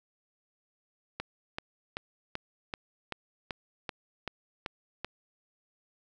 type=click train; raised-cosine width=0.3 ms; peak=-18 dBFS; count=11; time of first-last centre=1.2-5.046 s; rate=2.6 Hz; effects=none